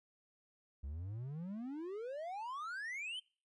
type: exponential sweep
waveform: triangle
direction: up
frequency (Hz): 65.2 to 3170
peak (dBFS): -39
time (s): 0.83-3.2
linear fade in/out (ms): 10
effects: noise-tail reverb RT60 0.4 s tail -25 dB re dry + resampled to 24000 Hz